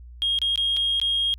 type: tone with dropouts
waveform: sine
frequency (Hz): 3252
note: G#7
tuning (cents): -37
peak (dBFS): -19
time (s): 0.22-1.34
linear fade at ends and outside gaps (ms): 0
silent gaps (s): 0.388-0.417 / 0.558-0.576 / 0.766-0.77 / 1-1.015
effects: tanh soft clip ceiling -16 dBFS + added 60 Hz sine -40 dBFS peak until 1.38 s